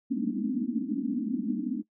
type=band-pass noise; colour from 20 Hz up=pink; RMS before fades=-30 dBFS; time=0.1-1.83 s; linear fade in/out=20 ms; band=200 to 300 Hz; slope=96 dB/octave; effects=noise-tail reverb RT60 0.1 s tail -20 dB re dry